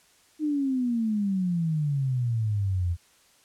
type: exponential sweep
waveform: sine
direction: down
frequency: 311.1 to 83.8 Hz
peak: -23 dBFS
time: 0.39-2.97 s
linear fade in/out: 50 ms
effects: white hiss -60 dBFS RMS until 3.44 s + low-pass 10000 Hz 12 dB/octave